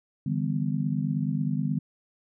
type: chord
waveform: sine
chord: E minor seventh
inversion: third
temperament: just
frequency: 148.33 / 164.81 / 197.78 / 247.2 Hz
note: D3 / E3 / G3 / B3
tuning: +18 / 0 / +16 / +2 cents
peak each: -28 / -33 / -30 / -31 dBFS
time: 0.26-1.79 s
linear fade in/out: 5 ms
effects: none